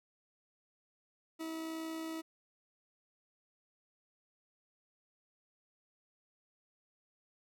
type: tone with amplitude modulation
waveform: 40% pulse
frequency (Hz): 322.5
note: E4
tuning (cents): -38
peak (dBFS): -37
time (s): 1.39-2.22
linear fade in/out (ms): 20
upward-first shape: sine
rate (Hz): 61.5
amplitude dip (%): 25
effects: none